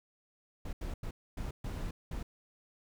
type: noise bursts at uneven times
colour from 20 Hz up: brown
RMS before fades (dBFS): -38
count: 6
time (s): 0.65-0.73 / 0.81-0.94 / 1.03-1.11 / 1.37-1.51 / 1.64-1.91 / 2.11-2.23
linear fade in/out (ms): 5
effects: none